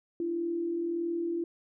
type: tone pair together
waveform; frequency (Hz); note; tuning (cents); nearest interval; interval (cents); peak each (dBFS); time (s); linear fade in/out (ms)
sine; 297.8 / 339.4; D4 / F4; +24 / -49; major second; 227; -40 / -29; 0.2-1.44; 2
effects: none